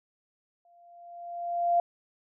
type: tone with exponential growth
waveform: sine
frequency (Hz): 693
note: F5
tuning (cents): -14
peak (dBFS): -19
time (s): 0.65-1.8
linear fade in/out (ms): 2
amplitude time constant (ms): 250
effects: none